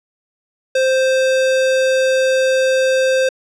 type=tone; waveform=square; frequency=523.3 Hz; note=C5; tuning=in tune; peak=-13 dBFS; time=0.75-3.29 s; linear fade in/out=5 ms; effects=low-pass 7000 Hz 12 dB/octave